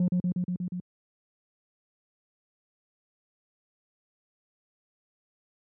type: tone with echo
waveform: sine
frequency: 179.2 Hz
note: F3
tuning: 45 cents sharp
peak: -18 dBFS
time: 0-0.08 s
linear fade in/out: 2 ms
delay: 120 ms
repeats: 6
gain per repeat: -2 dB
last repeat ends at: 0.8 s
effects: tanh soft clip ceiling -20 dBFS + high-pass 100 Hz 12 dB/octave